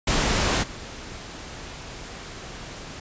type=noise with level steps; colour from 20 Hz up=pink; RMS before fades=-22 / -38 dBFS; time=0.07-3 s; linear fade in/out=5 ms; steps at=0.62 s; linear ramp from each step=20 ms; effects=resampled to 16000 Hz